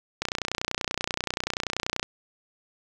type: click train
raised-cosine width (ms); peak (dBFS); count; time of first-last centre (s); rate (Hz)
0.2; -9; 56; 0.22-2.029; 30.4
effects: none